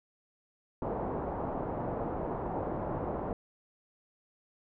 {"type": "low-pass noise", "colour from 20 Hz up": "white", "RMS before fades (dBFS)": -35, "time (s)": [0.82, 3.33], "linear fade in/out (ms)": 2, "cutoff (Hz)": 850, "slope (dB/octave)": 24, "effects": []}